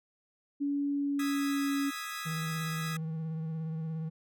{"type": "tone with pitch glide", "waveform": "sine", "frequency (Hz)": [284.2, 280.1], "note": ["C#4", "C#4"], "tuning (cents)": [43, 18], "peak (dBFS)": -28, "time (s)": [0.6, 1.91], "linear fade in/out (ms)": 20, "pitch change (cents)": -25, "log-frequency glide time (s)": [0.88, 1.73]}
{"type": "chord", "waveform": "sawtooth", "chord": "E major seventh", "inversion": "third", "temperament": "equal", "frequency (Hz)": [1244.5, 1318.5, 1661.2, 1975.5], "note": ["D#6", "E6", "G#6", "B6"], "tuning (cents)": [0, 0, 0, 0], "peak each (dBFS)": [-37, -41, -39, -40], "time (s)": [1.19, 2.97], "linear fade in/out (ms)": 5}
{"type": "tone with vibrato", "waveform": "triangle", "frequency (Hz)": 160.1, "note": "D#3", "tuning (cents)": 50, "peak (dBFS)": -31, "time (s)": [2.25, 4.1], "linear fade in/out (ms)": 20, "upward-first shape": "sine", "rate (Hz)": 17, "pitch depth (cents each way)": 28}
{"effects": []}